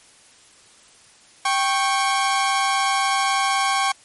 sawtooth tone pair together, 784 / 1100.1 Hz, G5 / C#6, 0 / -14 cents, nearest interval tritone, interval 586 cents, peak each -17 dBFS, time 1.45-3.92 s, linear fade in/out 5 ms, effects white hiss -51 dBFS RMS until 4.04 s + MP3 48 kbps

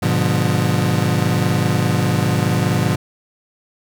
35% pulse chord, G# diminished seventh, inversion none, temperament just, 103.83 / 124.59 / 149.51 / 179.41 Hz, G#2 / B2 / D3 / F3, 0 / +16 / +31 / +47 cents, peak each -19 dBFS, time 0.02-2.96 s, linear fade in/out 10 ms, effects none

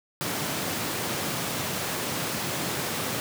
pink high-pass noise, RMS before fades -30 dBFS, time 0.21-3.2 s, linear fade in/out 0 ms, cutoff 110 Hz, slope 24 dB/octave, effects none

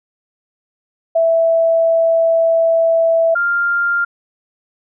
sine tone pair in turn, 659.3 / 1397 Hz, E5 / F6, 0 / 0 cents, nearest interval octave + minor second, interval 1300 cents, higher second, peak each -10 / -13 dBFS, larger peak first, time 1.15-3.35 / 3.35-4.05 s, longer first, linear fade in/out 10 ms, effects none

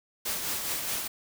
white noise with tremolo, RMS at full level -30 dBFS, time 0.25-1.08 s, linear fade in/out 10 ms, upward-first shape triangle, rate 4.8 Hz, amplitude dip 45%, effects none

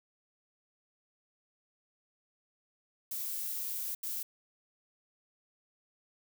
violet noise bursts at uneven times, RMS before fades -37 dBFS, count 2, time 3.11-3.95 / 4.03-4.23 s, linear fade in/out 5 ms, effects none

